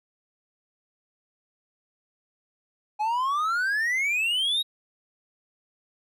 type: exponential sweep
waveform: triangle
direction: up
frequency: 830.6 to 3837 Hz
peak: -21 dBFS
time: 2.99-4.63 s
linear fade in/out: 20 ms
effects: none